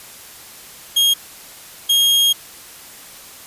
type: tone bursts at uneven times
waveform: 40% pulse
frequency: 3255 Hz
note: G#7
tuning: 36 cents flat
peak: -11 dBFS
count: 2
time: 0.96-1.14 / 1.89-2.33 s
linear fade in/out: 10 ms
effects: white hiss -39 dBFS RMS until 3.46 s + resampled to 32000 Hz